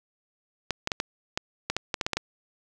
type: clicks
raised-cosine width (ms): 0.2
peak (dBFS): -9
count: 12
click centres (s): 0.707 / 0.874 / 0.918 / 1.001 / 1.375 / 1.7 / 1.766 / 1.942 / 2.012 / 2.065 / 2.133 / 2.17
effects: none